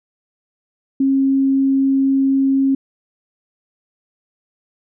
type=tone; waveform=sine; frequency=270.4 Hz; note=C#4; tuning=43 cents flat; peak=-12 dBFS; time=1-2.75 s; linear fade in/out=5 ms; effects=none